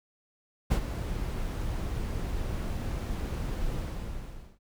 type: noise with ADSR envelope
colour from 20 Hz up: brown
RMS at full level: -21 dBFS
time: 0.7-4.59 s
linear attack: 19 ms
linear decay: 76 ms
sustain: -11 dB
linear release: 870 ms
effects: none